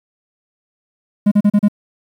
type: tone bursts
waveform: triangle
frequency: 206 Hz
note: G#3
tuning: 14 cents flat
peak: -6 dBFS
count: 5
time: 1.26-1.684 s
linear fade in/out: 10 ms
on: 56 ms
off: 36 ms
effects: 8-bit